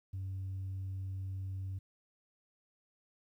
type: tone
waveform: sine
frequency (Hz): 95.4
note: G2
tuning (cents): -47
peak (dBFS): -35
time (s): 0.13-1.79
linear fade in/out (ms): 10
effects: tanh soft clip ceiling -35 dBFS + 12-bit